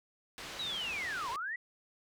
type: low-pass noise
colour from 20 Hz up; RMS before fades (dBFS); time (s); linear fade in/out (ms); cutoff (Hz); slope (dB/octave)
white; -45; 0.38-1.36; 0; 3900; 12
type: linear two-way sweep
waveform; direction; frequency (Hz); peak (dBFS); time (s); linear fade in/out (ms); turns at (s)
sine; down then up; 3951 to 905 to 1992; -35; 0.59-1.56; 5; 1.3
effects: none